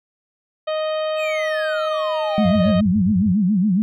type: harmonic tone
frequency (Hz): 622.3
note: D#5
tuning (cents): 0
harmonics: 1 / 2 / 3 / 4 / 5 / 6 / 7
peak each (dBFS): -20 / -30 / -37 / -39 / -35 / -41 / -45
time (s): 0.67-2.81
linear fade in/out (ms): 10
type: exponential sweep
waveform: triangle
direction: down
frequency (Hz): 2637 to 523.3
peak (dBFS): -24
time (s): 1.16-2.75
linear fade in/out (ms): 50
type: tone with vibrato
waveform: sine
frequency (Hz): 196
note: G3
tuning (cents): 0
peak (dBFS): -14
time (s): 2.38-3.82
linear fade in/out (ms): 0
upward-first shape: sine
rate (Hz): 7.2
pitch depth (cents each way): 190
type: tone bursts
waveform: sine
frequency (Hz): 96.3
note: G2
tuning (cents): -30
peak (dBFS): -22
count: 9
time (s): 2.45-3.324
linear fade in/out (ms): 5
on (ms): 66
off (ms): 35
effects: none